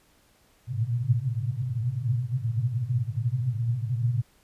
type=band-pass noise; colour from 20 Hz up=pink; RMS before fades=-27 dBFS; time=0.67-4.22 s; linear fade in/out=10 ms; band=110 to 130 Hz; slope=96 dB/octave; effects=pink hiss -62 dBFS RMS until 4.43 s + resampled to 32000 Hz